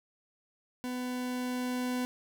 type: tone with level ramp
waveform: 40% pulse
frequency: 250 Hz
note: B3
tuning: 21 cents sharp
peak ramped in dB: -33 to -29 dBFS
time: 0.84-2.05 s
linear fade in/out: 0 ms
effects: none